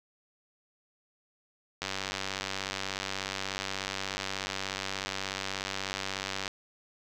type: click train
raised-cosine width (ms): 0.2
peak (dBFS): -15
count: 451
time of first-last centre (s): 1.82-6.478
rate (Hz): 96.6
effects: none